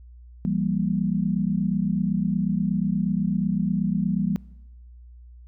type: chord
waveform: sine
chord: E diminished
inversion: none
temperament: equal with one note detuned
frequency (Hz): 167.79 / 196 / 233.1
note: E3 / G3 / Bb3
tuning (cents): +31 / 0 / 0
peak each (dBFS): -26 / -24 / -28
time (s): 0.45-4.36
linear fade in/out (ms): 0
effects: noise-tail reverb RT60 1.0 s tail -24 dB re dry + added 60 Hz sine -43 dBFS peak until 5.47 s